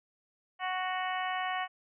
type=harmonic tone; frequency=370 Hz; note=F#4; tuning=in tune; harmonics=2 / 3 / 4 / 5 / 6 / 7 / 8; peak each=-34 / -37 / -43 / -38 / -42 / -48 / -43 dBFS; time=0.59-1.68 s; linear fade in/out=50 ms; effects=none